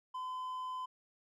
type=tone with hard clipping; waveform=sine; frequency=1019 Hz; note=C6; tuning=46 cents flat; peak=-39 dBFS; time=0.14-0.86 s; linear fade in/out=10 ms; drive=3 dB; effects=none